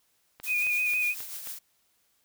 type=click train; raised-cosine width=0.3 ms; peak=-28 dBFS; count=5; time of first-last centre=0.4-1.472 s; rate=3.73 Hz
type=noise with tremolo; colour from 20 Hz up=blue; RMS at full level=-37 dBFS; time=0.43-1.59 s; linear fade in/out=10 ms; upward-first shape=sine; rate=6.8 Hz; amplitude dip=45%
type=tone with vibrato; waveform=sine; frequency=2467 Hz; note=D#7; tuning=15 cents flat; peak=-24 dBFS; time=0.46-1.15 s; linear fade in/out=50 ms; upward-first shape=square; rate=6.2 Hz; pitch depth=22 cents each way
effects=white hiss -70 dBFS RMS until 2.24 s